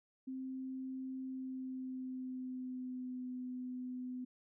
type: tone with pitch glide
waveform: sine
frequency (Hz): 261.6 to 252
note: C4 to B3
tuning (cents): 0 to +35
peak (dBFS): -40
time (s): 0.27-4.25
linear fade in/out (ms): 10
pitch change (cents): -65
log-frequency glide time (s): 1.22-3.3
effects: none